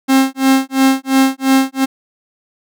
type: tone with tremolo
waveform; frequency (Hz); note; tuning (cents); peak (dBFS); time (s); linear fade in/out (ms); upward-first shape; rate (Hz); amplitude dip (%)
45% pulse; 266.7; C4; +33; -7; 0.08-1.86; 20; sine; 2.9; 100
effects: none